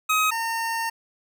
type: tone pair in turn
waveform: 25% pulse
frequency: 1264 / 912.7 Hz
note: D#6 / A#5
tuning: +27 / -37 cents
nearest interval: tritone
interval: 564 cents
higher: first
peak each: -15 / -21 dBFS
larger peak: first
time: 0.09-0.31 / 0.31-0.9 s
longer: second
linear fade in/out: 10 ms
effects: none